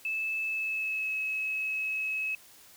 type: tone with pitch glide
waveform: sine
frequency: 2620 to 2574 Hz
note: E7 to E7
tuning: -11 to -42 cents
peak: -29 dBFS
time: 0.05-2.35 s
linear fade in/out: 2 ms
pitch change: -31 cents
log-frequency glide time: 0.45-1.16 s
effects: white hiss -55 dBFS RMS until 2.76 s